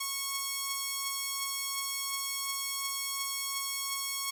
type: beating tone pair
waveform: 5% pulse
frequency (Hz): 1100 / 1102.8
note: C#6 / C#6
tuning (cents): -14 / -9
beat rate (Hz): 2.8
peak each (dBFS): -21 / -29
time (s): 0-4.31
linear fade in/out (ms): 10
effects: none